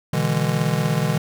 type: chord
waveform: square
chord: E dominant seventh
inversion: second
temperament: just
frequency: 123.61 / 148.33 / 164.81 / 206 Hz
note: B2 / D3 / E3 / G#3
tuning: +2 / +18 / 0 / -14 cents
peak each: -27 / -23 / -24 / -28 dBFS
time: 0.13-1.18 s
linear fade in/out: 5 ms
effects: none